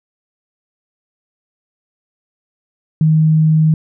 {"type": "tone", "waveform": "sine", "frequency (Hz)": 157, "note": "D#3", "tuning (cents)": 16, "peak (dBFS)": -8, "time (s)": [3.01, 3.74], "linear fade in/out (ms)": 2, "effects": []}